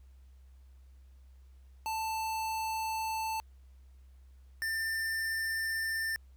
square tone pair in turn, 884 / 1792.2 Hz, A5 / A6, +8 / +31 cents, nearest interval octave, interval 1223 cents, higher second, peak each -33 / -32 dBFS, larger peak second, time 1.86-3.4 / 4.62-6.16 s, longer neither, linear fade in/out 0 ms, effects added 65 Hz sine -53 dBFS peak until 6.36 s + pink hiss -74 dBFS RMS until 6.36 s

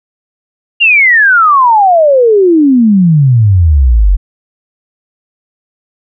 sine exponential sweep, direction down, 2854 to 43.65 Hz, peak -3 dBFS, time 0.8-4.17 s, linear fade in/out 20 ms, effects none

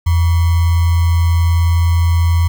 sine tone with sample-and-hold, 84.5 Hz, E2, 43 cents sharp, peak -9 dBFS, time 0.06-2.48 s, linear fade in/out 10 ms, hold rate 1050 Hz, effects none

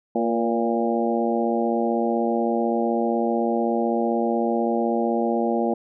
harmonic tone with a mistuned harmonic, 115.9 Hz, A#2, 10 cents flat, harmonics 2 / 3 / 4 / 5 / 6 / 7, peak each -24 / -26 / -27 / -28 / -29 / -29 dBFS, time 0.15-5.74 s, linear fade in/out 5 ms, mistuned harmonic 4, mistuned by +40 cents, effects none

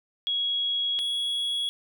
sine / triangle tone pair in turn, 3323 / 3344 Hz, G#7 / G#7, 0 / +11 cents, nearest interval unison, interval 11 cents, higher second, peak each -24 dBFS, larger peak neither, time 0.27-0.99 / 0.99-1.69 s, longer first, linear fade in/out 0 ms, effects none

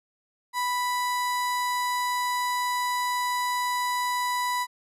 35% pulse tone, 987.8 Hz, B5, in tune, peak -23 dBFS, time 0.53-4.67 s, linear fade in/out 50 ms, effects resampled to 32000 Hz

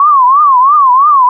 sine tone with vibrato, 1095 Hz, C#6, 22 cents flat, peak -3 dBFS, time 0-1.29 s, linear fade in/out 2 ms, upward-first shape triangle, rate 3 Hz, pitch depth 210 cents each way, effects none

